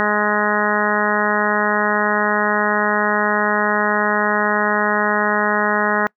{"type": "harmonic tone", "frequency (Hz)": 209.2, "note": "G#3", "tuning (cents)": 13, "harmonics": [1, 2, 3, 4, 5, 6, 7, 8, 9], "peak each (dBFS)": [-24, -24, -24, -24, -24, -24, -24, -24, -24], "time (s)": [0, 6.07], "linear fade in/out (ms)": 0, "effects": ["noise-tail reverb RT60 0.1 s tail -25 dB re dry"]}